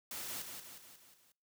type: noise with echo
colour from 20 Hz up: white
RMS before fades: -43 dBFS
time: 0.11-0.42 s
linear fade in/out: 2 ms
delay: 180 ms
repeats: 5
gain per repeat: -5 dB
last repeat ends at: 1.32 s
effects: noise-tail reverb RT60 0.4 s tail -24 dB re dry + high-pass 80 Hz 12 dB/octave